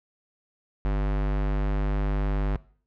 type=tone; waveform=square; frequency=49.81 Hz; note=G1; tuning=28 cents sharp; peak=-23 dBFS; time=0.85-2.56 s; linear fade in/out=0 ms; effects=noise-tail reverb RT60 0.5 s tail -21 dB re dry + low-pass 2000 Hz 12 dB/octave